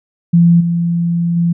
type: tone with level steps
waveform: sine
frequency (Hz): 170.5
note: F3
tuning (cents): -41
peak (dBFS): -5 / -12 / -10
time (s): 0.33-1.53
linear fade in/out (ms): 10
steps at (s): 0.6 / 1.36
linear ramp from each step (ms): 10
effects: none